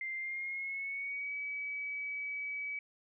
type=tone with pitch glide; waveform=sine; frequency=2093 to 2282 Hz; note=C7 to C#7; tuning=0 to +50 cents; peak=-36 dBFS; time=0.01-2.79 s; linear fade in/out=2 ms; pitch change=+150 cents; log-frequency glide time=0.16-1.34 s; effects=none